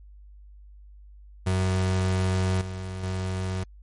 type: tone with level steps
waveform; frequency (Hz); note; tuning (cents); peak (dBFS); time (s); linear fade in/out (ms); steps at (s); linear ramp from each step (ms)
35% pulse; 93.3; F#2; +15; -20 / -30 / -25; 1.46-3.64; 10; 2.61 / 3.03; 2
effects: added 50 Hz sine -45 dBFS peak until 3.82 s + MP3 48 kbps